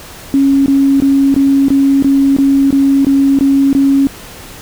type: tone bursts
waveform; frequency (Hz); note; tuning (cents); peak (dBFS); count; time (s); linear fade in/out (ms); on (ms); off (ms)
sine; 274.9; C#4; -14; -6; 11; 0.34-4.07; 0; 320; 21
effects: pink hiss -32 dBFS RMS until 4.61 s